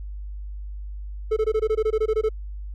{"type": "tone bursts", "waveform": "triangle", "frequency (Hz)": 435.9, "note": "A4", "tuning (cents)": -16, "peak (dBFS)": -16, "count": 13, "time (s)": [1.31, 2.291], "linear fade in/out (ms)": 10, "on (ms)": 57, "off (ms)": 20, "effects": ["added 50 Hz sine -31 dBFS peak until 2.74 s"]}